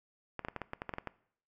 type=clicks; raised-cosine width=0.5 ms; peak=-22 dBFS; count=11; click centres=0.393 / 0.449 / 0.485 / 0.563 / 0.617 / 0.734 / 0.819 / 0.893 / 0.938 / 0.984 / 1.073 s; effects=noise-tail reverb RT60 0.6 s tail -20 dB re dry